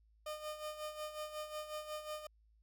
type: tone with tremolo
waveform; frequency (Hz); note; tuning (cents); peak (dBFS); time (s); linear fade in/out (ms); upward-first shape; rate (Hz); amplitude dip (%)
30% pulse; 609; D#5; -37; -37; 0.26-2.27; 5; sine; 5.5; 65
effects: added 54 Hz sine -66 dBFS peak until 2.62 s